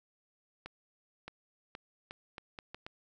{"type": "accelerating click train", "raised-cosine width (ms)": 0.3, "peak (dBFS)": -27, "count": 8, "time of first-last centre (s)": [0.66, 2.865], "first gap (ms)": 620, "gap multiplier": 0.76, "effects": []}